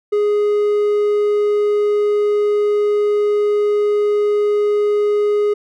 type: tone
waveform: triangle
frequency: 415.3 Hz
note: G#4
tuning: in tune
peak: -11 dBFS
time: 0.12-5.54 s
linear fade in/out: 10 ms
effects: none